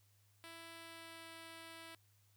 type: tone with pitch glide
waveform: 5% pulse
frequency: 331.2 to 328.7 Hz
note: E4 to E4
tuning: +8 to -5 cents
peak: -40 dBFS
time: 0.44-1.95 s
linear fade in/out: 0 ms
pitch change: -13 cents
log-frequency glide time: 0.76-1.32 s
effects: added 101 Hz sine -70 dBFS peak until 2.36 s + white hiss -75 dBFS RMS until 2.36 s